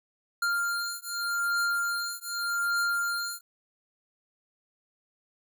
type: beating tone pair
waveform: square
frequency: 1396.9 / 1397.74 Hz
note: F6 / F6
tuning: 0 / +1 cents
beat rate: 0.84 Hz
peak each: -31 dBFS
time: 0.42-3.41 s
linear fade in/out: 5 ms
effects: none